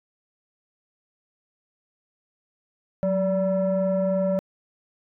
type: tone pair together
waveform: sine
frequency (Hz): 185 / 577.9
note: F#3 / D5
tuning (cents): 0 / -28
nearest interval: octave + minor sixth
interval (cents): 1972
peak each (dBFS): -22 / -20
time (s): 3.03-4.39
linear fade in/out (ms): 0
effects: tanh soft clip ceiling -17 dBFS